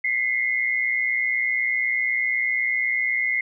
sine tone pair together, 2024 / 2144 Hz, B6 / C7, +42 / +42 cents, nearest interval minor second, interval 100 cents, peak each -23 dBFS, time 0.04-3.41 s, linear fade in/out 5 ms, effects none

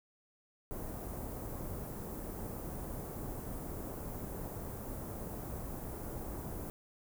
pink band-stop noise, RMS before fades -42 dBFS, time 0.71-6.7 s, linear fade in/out 0 ms, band 770 to 15000 Hz, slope 12 dB/octave, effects none

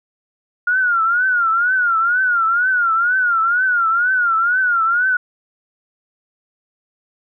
sine tone with vibrato, 1421 Hz, F6, 30 cents sharp, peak -13 dBFS, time 0.67-5.17 s, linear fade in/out 5 ms, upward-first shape triangle, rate 2.1 Hz, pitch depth 150 cents each way, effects none

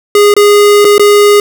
square tone with dropouts, 411.8 Hz, G#4, 15 cents flat, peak -3 dBFS, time 0.15-1.4 s, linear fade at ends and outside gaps 2 ms, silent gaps 0.34-0.365 / 0.846-0.85 / 0.981-0.995 s, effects none

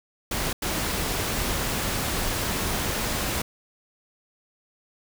pink noise bursts at uneven times, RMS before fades -27 dBFS, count 2, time 0.31-0.53 / 0.62-3.42 s, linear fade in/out 5 ms, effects none

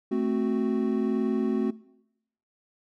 triangle chord, F# diminished, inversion first, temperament equal, 220 / 261.6 / 370 Hz, A3 / C4 / F#4, 0 / 0 / 0 cents, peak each -26 dBFS, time 0.11-1.71 s, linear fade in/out 10 ms, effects noise-tail reverb RT60 0.8 s tail -20 dB re dry

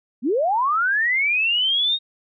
sine linear sweep, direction up, 207.7 to 3754 Hz, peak -17 dBFS, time 0.22-1.99 s, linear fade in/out 50 ms, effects none

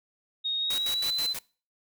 sine tone with pitch glide, 3729 to 4043 Hz, A#7 to B7, 0 to +40 cents, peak -26 dBFS, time 0.44-1.34 s, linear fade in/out 20 ms, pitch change +140 cents, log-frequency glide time 0.59-1.19 s
white noise with tremolo, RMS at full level -35 dBFS, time 0.7-1.39 s, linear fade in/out 5 ms, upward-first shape square, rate 6.2 Hz, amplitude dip 80%
effects noise-tail reverb RT60 0.4 s tail -24 dB re dry

